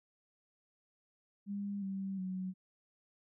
sine tone with pitch steps, 201.4 / 193.64 / 186.18 Hz, G3 / G3 / F#3, +47 / -21 / +11 cents, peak -36 dBFS, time 1.46-2.54 s, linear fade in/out 50 ms, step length 360 ms, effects none

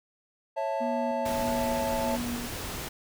triangle chord, A major, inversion first, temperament just, 550 / 660 / 880 Hz, C#5 / E5 / A5, -14 / +2 / 0 cents, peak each -30 dBFS, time 0.56-2.17 s, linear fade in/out 20 ms
triangle tone with tremolo, 240 Hz, B3, 49 cents flat, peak -29 dBFS, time 0.8-2.48 s, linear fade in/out 20 ms, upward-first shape square, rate 1.6 Hz, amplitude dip 35%
pink noise, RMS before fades -36 dBFS, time 1.25-2.89 s, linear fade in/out 10 ms
effects none

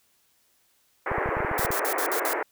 pink band-pass noise, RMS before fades -28 dBFS, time 1.06-2.43 s, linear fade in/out 5 ms, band 340 to 2100 Hz, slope 48 dB/octave
clicks, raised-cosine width 5 ms, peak -21 dBFS, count 11, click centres 1.116 / 1.183 / 1.26 / 1.29 / 1.369 / 1.404 / 1.448 / 1.514 / 1.594 / 1.649 / 1.705 s
blue noise bursts, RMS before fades -30 dBFS, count 6, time 1.58-2.331 s, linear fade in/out 0 ms, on 81 ms, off 53 ms
effects white hiss -66 dBFS RMS until 2.51 s

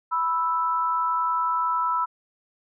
sine tone pair together, 987.8 / 1318.6 Hz, B5 / E6, 0 / 0 cents, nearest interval perfect fourth, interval 500 cents, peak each -24 dBFS, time 0.11-2.06 s, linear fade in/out 20 ms, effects none

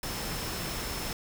sine tone in noise, 5290 Hz, E8, 5 cents sharp, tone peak -43 dBFS, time 0.03-1.13 s, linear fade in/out 2 ms, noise pink, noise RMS -35 dBFS, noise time 0.03-1.13 s, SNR -11 dB, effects none

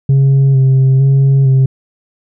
sine tone with vibrato, 134.6 Hz, C3, 49 cents sharp, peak -3 dBFS, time 0.09-1.66 s, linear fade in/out 5 ms, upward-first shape square, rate 1.1 Hz, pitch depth 24 cents each way, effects tanh soft clip ceiling -5 dBFS

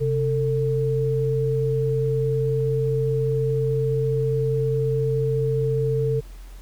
sine tone pair together, 133.07 / 447.6 Hz, C3 / A4, +30 / +30 cents, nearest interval octave + major sixth, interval 2100 cents, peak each -22 dBFS, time 0-6.21 s, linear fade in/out 20 ms, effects added 43 Hz sine -37 dBFS peak until 6.61 s + pink hiss -52 dBFS RMS until 6.61 s

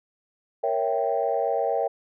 sine chord, A# diminished seventh, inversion none, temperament equal, 466.2 / 554.4 / 659.3 / 784 Hz, A#4 / C#5 / E5 / G5, 0 / 0 / 0 / 0 cents, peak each -27 dBFS, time 0.63-1.88 s, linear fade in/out 10 ms, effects tanh soft clip ceiling -12 dBFS

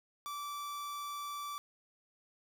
45% pulse tone, 1162 Hz, D6, 19 cents flat, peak -39 dBFS, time 0.26-1.58 s, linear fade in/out 0 ms, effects none

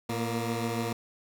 15% pulse tone pair together, 114.36 / 235.7 Hz, A#2 / A#3, -33 / +19 cents, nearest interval octave + minor second, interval 1252 cents, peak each -25 / -26 dBFS, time 0.09-0.93 s, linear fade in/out 5 ms, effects none

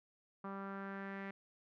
sawtooth tone with low-pass filter sweep, 196 Hz, G3, in tune, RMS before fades -45 dBFS, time 0.44-1.31 s, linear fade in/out 5 ms, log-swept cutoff 1200 to 2000 Hz, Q 3.7, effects none

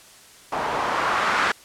blue noise with low-pass filter sweep, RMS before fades -23 dBFS, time 0.52-1.52 s, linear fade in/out 5 ms, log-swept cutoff 780 to 1500 Hz, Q 1.7, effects white hiss -48 dBFS RMS until 1.64 s + low-pass 10000 Hz 12 dB/octave

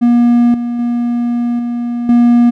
triangle tone with level steps, 239 Hz, A#3, 43 cents sharp, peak -4 / -13 / -10 / -13 / -3 dBFS, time 0.01-2.51 s, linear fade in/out 20 ms, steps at 0.54 / 0.79 / 1.59 / 2.09 s, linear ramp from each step 2 ms, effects none

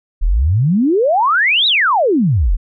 sine exponential two-way sweep, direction up then down, 33.9 to 4000 to 33.9 Hz, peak -10 dBFS, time 0.21-2.57 s, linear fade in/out 20 ms, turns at 1.67 s, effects none

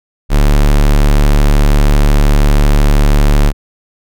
square tone, 36.42 Hz, D1, 14 cents flat, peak -6 dBFS, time 0.29-3.53 s, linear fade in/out 50 ms, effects none

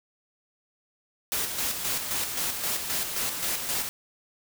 white noise with tremolo, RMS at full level -28 dBFS, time 1.32-3.89 s, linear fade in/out 0 ms, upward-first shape square, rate 3.8 Hz, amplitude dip 45%, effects none

